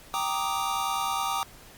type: chord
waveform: square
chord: Eb major seventh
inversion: first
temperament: equal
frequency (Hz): 784 / 932.3 / 1174.7 / 1244.5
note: G5 / Bb5 / D6 / Eb6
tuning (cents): 0 / 0 / 0 / 0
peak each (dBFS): -33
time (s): 0.14-1.43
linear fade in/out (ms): 0
effects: pink hiss -50 dBFS RMS until 1.77 s + Opus 48 kbps